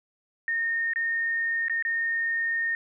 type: tone with dropouts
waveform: sine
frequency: 1836 Hz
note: A#6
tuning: 27 cents flat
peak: -24 dBFS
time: 0.48-2.75 s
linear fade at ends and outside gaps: 1 ms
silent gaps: 0.935-0.959 / 1.683-1.697 / 1.825-1.85 s
effects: none